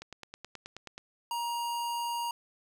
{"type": "click train", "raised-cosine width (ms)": 0.2, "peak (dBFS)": -25, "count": 10, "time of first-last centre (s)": [0.02, 0.979], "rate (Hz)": 9.38}
{"type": "tone", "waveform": "square", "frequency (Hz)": 944, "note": "A#5", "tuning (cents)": 22, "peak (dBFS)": -32, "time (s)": [1.31, 2.31], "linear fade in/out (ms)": 2}
{"effects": []}